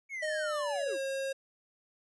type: linear sweep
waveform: triangle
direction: down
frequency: 2243 to 277.2 Hz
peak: -34 dBFS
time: 0.09-0.98 s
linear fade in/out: 50 ms
type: tone with pitch glide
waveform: square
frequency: 617 to 540.2 Hz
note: D#5 to C#5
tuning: -15 to -45 cents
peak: -33 dBFS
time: 0.22-1.33 s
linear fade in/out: 10 ms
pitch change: -230 cents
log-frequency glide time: 0.41-0.99 s
type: click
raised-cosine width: 0.3 ms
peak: -40 dBFS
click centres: 0.757 s
effects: resampled to 24000 Hz